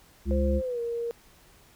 harmonic tone, 68.8 Hz, C#2, 12 cents flat, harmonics 1 / 3 / 5, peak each -24 / -29 / -33 dBFS, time 0.25-0.62 s, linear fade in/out 50 ms
sine tone with pitch glide, 523.3 to 468.9 Hz, C5 to A#4, 0 to +10 cents, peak -28 dBFS, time 0.31-1.11 s, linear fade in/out 0 ms, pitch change -190 cents, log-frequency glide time 0.62-0.8 s
effects pink hiss -57 dBFS RMS until 1.75 s

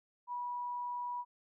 sine tone, 975 Hz, B5, 23 cents flat, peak -36 dBFS, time 0.27-1.25 s, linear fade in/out 50 ms, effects none

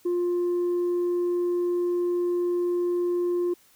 sine tone, 351.9 Hz, F4, 13 cents sharp, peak -20 dBFS, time 0.05-3.54 s, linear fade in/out 10 ms, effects tanh soft clip ceiling -21 dBFS + white hiss -59 dBFS RMS until 3.75 s

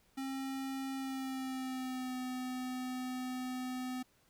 square tone with pitch glide, 268.1 to 254.1 Hz, C4 to B3, +42 to +49 cents, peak -38 dBFS, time 0.17-4.03 s, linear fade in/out 10 ms, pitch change -93 cents, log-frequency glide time 0.96-2.16 s, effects pink hiss -70 dBFS RMS until 4.29 s

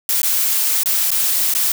blue noise with dropouts, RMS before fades -17 dBFS, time 0.09-1.72 s, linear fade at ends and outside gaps 2 ms, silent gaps 0.218-0.23 / 0.834-0.858 / 1.106-1.115 / 1.539-1.549 s, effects none

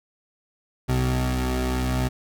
25% pulse tone pair together, 63.19 / 126.9 Hz, B1 / B2, +40 / +47 cents, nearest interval octave, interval 1207 cents, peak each -20 dBFS, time 0.88-2.09 s, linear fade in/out 20 ms, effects none

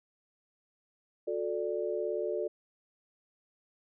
sine chord, D major, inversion first, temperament equal with one note detuned, 362.2 / 440 / 587.3 Hz, F#4 / A4 / D5, -37 / 0 / 0 cents, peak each -35 / -34 / -35 dBFS, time 1.27-2.48 s, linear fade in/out 10 ms, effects none

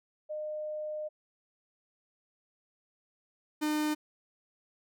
sine / 45% pulse tone pair in turn, 610 / 303.3 Hz, D#5 / D#4, -34 / -44 cents, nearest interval octave, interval 1210 cents, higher first, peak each -34 / -28 dBFS, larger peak second, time 0.29-1.09 / 3.61-3.95 s, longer first, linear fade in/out 20 ms, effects none

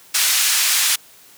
white band-pass noise, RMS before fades -17 dBFS, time 0.14-0.96 s, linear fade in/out 10 ms, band 1600 to 10000 Hz, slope 12 dB/octave, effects white hiss -47 dBFS RMS until 1.37 s + high-pass 80 Hz 12 dB/octave

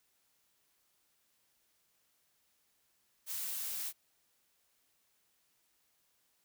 blue noise, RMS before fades -39 dBFS, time 3.26-3.93 s, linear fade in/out 50 ms, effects white hiss -75 dBFS RMS until 6.44 s

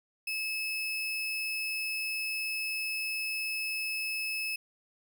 35% pulse tone, 2597 Hz, E7, 26 cents flat, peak -30 dBFS, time 0.27-4.56 s, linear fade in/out 5 ms, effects none

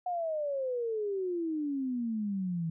sine exponential sweep, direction down, 731 to 160.5 Hz, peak -30 dBFS, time 0.06-2.7 s, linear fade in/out 5 ms, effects none

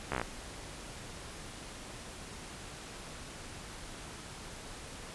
slowing click train, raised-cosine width 0.5 ms, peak -17 dBFS, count 7, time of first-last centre 0.12-0.215 s, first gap 14 ms, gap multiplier 1.05, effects pink hiss -46 dBFS RMS until 5.14 s + resampled to 24000 Hz

